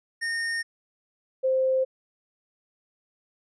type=tone pair in turn; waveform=square / sine; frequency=1837 / 523 Hz; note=A#6 / C5; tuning=-26 / -1 cents; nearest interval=octave + minor seventh; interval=2175 cents; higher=first; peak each=-27 / -20 dBFS; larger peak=second; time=0.21-0.63 / 1.43-1.85 s; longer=neither; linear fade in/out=20 ms; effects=resampled to 22050 Hz